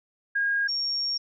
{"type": "tone pair in turn", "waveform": "sine", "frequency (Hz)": [1629, 5538], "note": ["G#6", "F8"], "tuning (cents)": [-34, -15], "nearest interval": "octave + major sixth", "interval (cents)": 2119, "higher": "second", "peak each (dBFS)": [-22, -25], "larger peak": "first", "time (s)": [[0.35, 0.68], [0.68, 1.18]], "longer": "second", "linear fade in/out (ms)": 10, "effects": []}